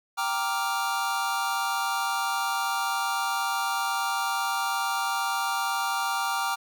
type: chord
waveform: square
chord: G minor seventh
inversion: none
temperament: equal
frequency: 784 / 932.3 / 1174.7 / 1396.9 Hz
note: G5 / Bb5 / D6 / F6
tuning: 0 / 0 / 0 / 0 cents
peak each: -32 dBFS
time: 0.17-6.56 s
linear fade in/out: 20 ms
effects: none